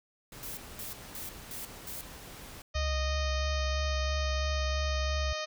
pink noise, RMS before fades -47 dBFS, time 0.32-2.62 s, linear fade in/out 2 ms
blue noise bursts, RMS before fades -41 dBFS, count 5, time 0.43-2.01 s, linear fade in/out 0 ms, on 140 ms, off 220 ms
harmonic tone, 618 Hz, D#5, 12 cents flat, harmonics 1 / 2 / 3 / 4 / 5 / 6 / 7 / 8 / 9 / 10, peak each -37 / -40 / -42 / -43 / -44 / -45 / -45 / -46 / -47 / -47 dBFS, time 2.74-5.46 s, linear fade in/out 20 ms
sine tone with vibrato, 69.3 Hz, C#2, in tune, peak -29 dBFS, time 2.75-5.33 s, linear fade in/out 5 ms, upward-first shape sine, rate 3 Hz, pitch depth 56 cents each way
effects none

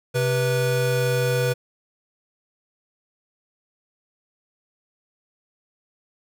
square tone pair together, 130.12 / 489.7 Hz, C3 / B4, -9 / -15 cents, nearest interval octave + major seventh, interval 2294 cents, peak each -23 dBFS, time 0.14-1.54 s, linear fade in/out 20 ms, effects none

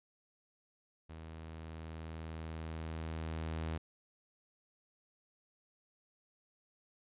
sawtooth tone with level ramp, 80.3 Hz, E2, 45 cents flat, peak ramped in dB -43 to -32 dBFS, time 1.09-3.78 s, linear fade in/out 10 ms, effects resampled to 8000 Hz

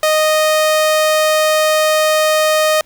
sawtooth tone, 620 Hz, D#5, 6 cents flat, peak -7 dBFS, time 0.03-2.81 s, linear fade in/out 2 ms, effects pink hiss -52 dBFS RMS until 2.85 s

